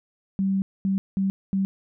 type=tone bursts at uneven times; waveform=sine; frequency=193.5 Hz; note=G3; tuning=22 cents flat; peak=-20 dBFS; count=4; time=0.39-0.62 / 0.85-0.98 / 1.17-1.3 / 1.53-1.65 s; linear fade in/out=0 ms; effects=none